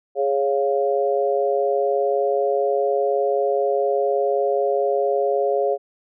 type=chord; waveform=sine; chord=Db major; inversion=second; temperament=equal; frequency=415.3 / 554.4 / 698.5 Hz; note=Ab4 / Db5 / F5; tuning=0 / 0 / 0 cents; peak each=-21 / -21 / -24 dBFS; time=0.15-5.78 s; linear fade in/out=50 ms; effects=none